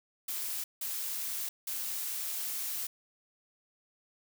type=noise bursts at uneven times; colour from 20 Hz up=blue; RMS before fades=-36 dBFS; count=3; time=0.28-0.64 / 0.81-1.49 / 1.67-2.87 s; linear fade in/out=5 ms; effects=none